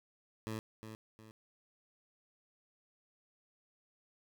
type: tone with echo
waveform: 15% pulse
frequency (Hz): 110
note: A2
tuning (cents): 0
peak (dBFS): -32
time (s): 0.47-0.59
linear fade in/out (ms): 0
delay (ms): 360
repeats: 2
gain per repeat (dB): -8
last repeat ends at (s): 1.31
effects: none